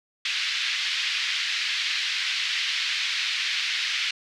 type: band-pass noise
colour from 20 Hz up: pink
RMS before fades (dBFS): -27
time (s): 0.25-4.11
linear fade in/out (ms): 5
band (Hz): 2000 to 4600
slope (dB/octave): 24
effects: none